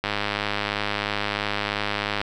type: click train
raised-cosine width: 0.3 ms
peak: -8 dBFS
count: 225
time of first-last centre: 0.04-2.215 s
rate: 103 Hz
effects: none